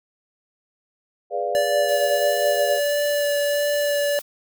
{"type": "chord", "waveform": "sine", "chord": "G# diminished seventh", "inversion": "none", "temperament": "equal", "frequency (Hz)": [415.3, 493.9, 587.3, 698.5], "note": ["G#4", "B4", "D5", "F5"], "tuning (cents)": [0, 0, 0, 0], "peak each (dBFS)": [-29, -28, -27, -26], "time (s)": [1.3, 2.81], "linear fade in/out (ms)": 50}
{"type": "tone with vibrato", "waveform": "square", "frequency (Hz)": 580, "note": "D5", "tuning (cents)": -22, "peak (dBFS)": -20, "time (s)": [1.55, 4.19], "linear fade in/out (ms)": 0, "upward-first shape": "sine", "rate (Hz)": 1.5, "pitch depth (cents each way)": 10}
{"type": "noise", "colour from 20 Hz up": "blue", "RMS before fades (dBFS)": -36, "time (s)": [1.88, 4.22], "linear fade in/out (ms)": 10}
{"effects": []}